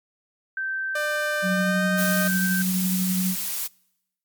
sine tone, 1555 Hz, G6, 14 cents flat, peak -25 dBFS, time 0.57-2.62 s, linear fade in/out 2 ms
sawtooth tone with pitch glide, 597 to 616.3 Hz, D5 to D#5, +28 to -17 cents, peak -22 dBFS, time 0.95-2.28 s, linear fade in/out 5 ms, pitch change +55 cents, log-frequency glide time 1.46-1.85 s
sine tone with tremolo, 185 Hz, F#3, in tune, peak -20 dBFS, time 1.42-3.36 s, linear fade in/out 50 ms, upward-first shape triangle, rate 12 Hz, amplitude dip 30%
blue noise, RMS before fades -28 dBFS, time 1.97-3.68 s, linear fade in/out 20 ms
effects noise-tail reverb RT60 0.9 s tail -26 dB re dry + MP3 96 kbps

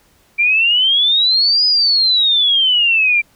sine exponential two-way sweep, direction up then down, 2340 to 5020 to 2340 Hz, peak -10 dBFS, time 0.38-3.22 s, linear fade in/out 20 ms, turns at 1.66 s, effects pink hiss -54 dBFS RMS until 3.35 s

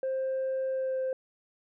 sine tone with pitch glide, 527 to 521.9 Hz, C5 to C5, +12 to -4 cents, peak -26 dBFS, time 0.03-1.13 s, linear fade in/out 2 ms, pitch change -16 cents, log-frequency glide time 0.7-1.02 s, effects tanh soft clip ceiling -26 dBFS

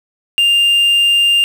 triangle tone with quantisation, 2800 Hz, F7, 4 cents sharp, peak -7 dBFS, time 0.38-1.44 s, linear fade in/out 0 ms, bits 6, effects none

